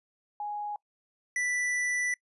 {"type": "tone pair in turn", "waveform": ["sine", "square"], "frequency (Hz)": [830.6, 1975.5], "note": ["G#5", "B6"], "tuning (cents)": [0, 0], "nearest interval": "octave + minor third", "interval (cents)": 1500, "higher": "second", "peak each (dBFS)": [-32, -28], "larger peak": "second", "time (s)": [[0.4, 0.76], [1.36, 2.14]], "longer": "second", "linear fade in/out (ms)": 2, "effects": ["noise-tail reverb RT60 0.1 s tail -24 dB re dry", "resampled to 24000 Hz"]}